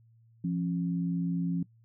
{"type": "tone pair together", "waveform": "sine", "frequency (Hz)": [172.5, 272.2], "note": ["F3", "C#4"], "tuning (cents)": [-21, -31], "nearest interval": "minor sixth", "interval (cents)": 790, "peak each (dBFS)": [-28, -34], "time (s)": [0.44, 1.63], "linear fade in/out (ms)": 5, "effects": ["noise-tail reverb RT60 0.1 s tail -20 dB re dry", "added 114 Hz sine -58 dBFS peak until 1.84 s"]}